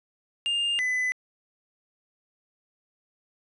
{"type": "tone pair in turn", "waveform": "triangle", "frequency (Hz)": [2810, 2006], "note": ["F7", "B6"], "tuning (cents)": [10, 26], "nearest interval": "tritone", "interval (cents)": 584, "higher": "first", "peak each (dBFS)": -22, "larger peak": "neither", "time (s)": [[0.46, 0.79], [0.79, 1.12]], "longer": "neither", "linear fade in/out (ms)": 0, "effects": ["resampled to 24000 Hz"]}